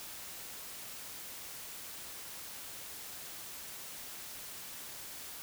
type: silence
effects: white hiss -46 dBFS RMS until 5.42 s